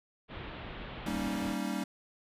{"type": "low-pass noise", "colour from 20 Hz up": "pink", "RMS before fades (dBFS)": -43, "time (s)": [0.28, 1.57], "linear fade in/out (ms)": 50, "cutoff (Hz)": 3700, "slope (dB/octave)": 48}
{"type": "chord", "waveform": "square", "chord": "Eb dominant seventh", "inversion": "first", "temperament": "equal with one note detuned", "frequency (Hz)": [196, 233.1, 277.2, 312.7], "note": ["G3", "Bb3", "Db4", "Eb4"], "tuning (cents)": [0, 0, 0, 9], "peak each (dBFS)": [-37, -39, -39, -40], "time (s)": [1.06, 1.84], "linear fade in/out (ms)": 5}
{"effects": ["resampled to 32000 Hz"]}